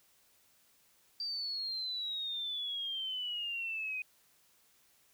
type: exponential sweep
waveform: sine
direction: down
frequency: 4699 to 2489 Hz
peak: -35 dBFS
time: 1.2-4.02 s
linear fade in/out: 2 ms
effects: white hiss -68 dBFS RMS until 5.13 s